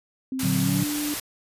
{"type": "tone with pitch glide", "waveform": "sine", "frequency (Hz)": [261.6, 295.3], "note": ["C4", "D4"], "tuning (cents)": [0, 10], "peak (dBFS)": -26, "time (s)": [0.32, 1.14], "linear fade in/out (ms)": 2, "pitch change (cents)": 210, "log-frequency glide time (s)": [0.59, 0.84]}
{"type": "noise", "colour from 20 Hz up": "white", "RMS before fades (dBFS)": -30, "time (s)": [0.39, 1.2], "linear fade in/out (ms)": 5}
{"type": "chord", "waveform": "sine", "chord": "Bb augmented", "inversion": "none", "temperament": "equal", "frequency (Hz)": [116.54, 146.83, 185], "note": ["Bb2", "D3", "F#3"], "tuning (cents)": [0, 0, 0], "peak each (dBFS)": [-29, -26, -24], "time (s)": [0.43, 0.84], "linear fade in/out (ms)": 5}
{"effects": ["resampled to 32000 Hz"]}